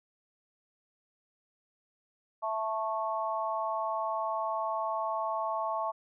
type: chord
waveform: sine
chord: A major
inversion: second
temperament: just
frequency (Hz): 660 / 880 / 1100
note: E5 / A5 / C#6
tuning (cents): +2 / 0 / -14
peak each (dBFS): -34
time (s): 2.42-5.92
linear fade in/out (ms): 20
effects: none